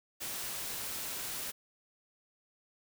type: noise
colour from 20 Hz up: white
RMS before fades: -39 dBFS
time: 0.2-1.52 s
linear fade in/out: 20 ms
effects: none